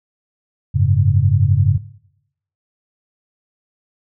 sine chord, F# suspended second, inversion none, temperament just, 92.5 / 104.06 / 138.75 Hz, F#2 / G#2 / C#3, 0 / +4 / +2 cents, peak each -16 dBFS, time 0.74-1.78 s, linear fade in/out 20 ms, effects noise-tail reverb RT60 0.8 s tail -18 dB re dry

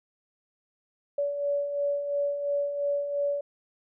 sine beating tone pair, 569 / 571.9 Hz, C#5 / D5, +45 / -46 cents, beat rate 2.9 Hz, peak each -35 / -26 dBFS, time 1.18-3.41 s, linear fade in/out 5 ms, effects none

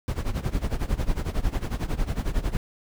brown noise with tremolo, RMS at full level -23 dBFS, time 0.08-2.57 s, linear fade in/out 0 ms, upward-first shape sine, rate 11 Hz, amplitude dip 85%, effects none

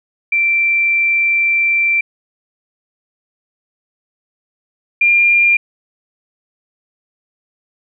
sine tone pair in turn, 2349 / 2397 Hz, D7 / D7, 0 / +35 cents, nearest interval unison, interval 35 cents, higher second, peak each -11 / -8 dBFS, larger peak second, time 0.32-2.01 / 5.01-5.57 s, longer first, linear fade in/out 5 ms, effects none

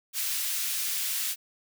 white high-pass noise, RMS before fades -30 dBFS, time 0.13-1.36 s, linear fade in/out 50 ms, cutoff 2100 Hz, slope 12 dB/octave, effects none

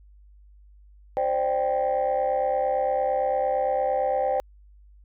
sine chord, C suspended second, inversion none, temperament equal with one note detuned, 523.3 / 592.1 / 784 Hz, C5 / D5 / G5, 0 / +14 / 0 cents, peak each -24 / -26 / -24 dBFS, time 1.17-4.4 s, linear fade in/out 0 ms, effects tanh soft clip ceiling -16 dBFS + added 50 Hz sine -49 dBFS peak until 5.04 s

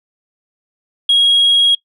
sine tone, 3293 Hz, G#7, 15 cents flat, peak -6 dBFS, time 1.09-1.75 s, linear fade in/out 5 ms, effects noise-tail reverb RT60 0.1 s tail -22 dB re dry + tanh soft clip ceiling -6 dBFS

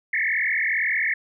sine tone with frequency modulation, 1991 Hz, B6, 14 cents sharp, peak -20 dBFS, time 0.13-1.14 s, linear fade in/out 5 ms, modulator 42.2 Hz, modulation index 5.9, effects none

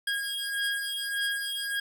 25% pulse beating tone pair, 1633 / 1634.7 Hz, G#6 / G#6, -30 / -28 cents, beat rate 1.7 Hz, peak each -28 dBFS, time 0.07-1.8 s, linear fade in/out 5 ms, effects none

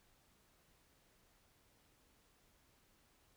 silence, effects pink hiss -72 dBFS RMS until 3.36 s

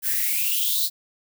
violet noise with high-pass filter sweep, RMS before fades -23 dBFS, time 0.02-0.9 s, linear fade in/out 50 ms, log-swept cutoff 1600 to 4300 Hz, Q 9.1, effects none

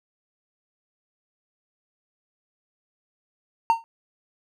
triangle tone with exponential decay, 914 Hz, A#5, 34 cents flat, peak -10 dBFS, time 3.7-3.84 s, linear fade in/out 0 ms, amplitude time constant 30 ms, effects none

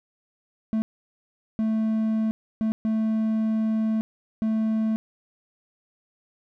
triangle tone bursts at uneven times, 220 Hz, A3, in tune, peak -19 dBFS, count 5, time 0.73-0.82 / 1.59-2.31 / 2.61-2.72 / 2.85-4.01 / 4.42-4.96 s, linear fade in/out 0 ms, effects none

